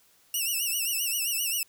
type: tone with vibrato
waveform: 5% pulse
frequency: 2771 Hz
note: F7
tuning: 14 cents flat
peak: -18 dBFS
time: 0.34-1.63 s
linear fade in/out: 2 ms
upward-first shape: sine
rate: 7.6 Hz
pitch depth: 110 cents each way
effects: white hiss -62 dBFS RMS until 1.68 s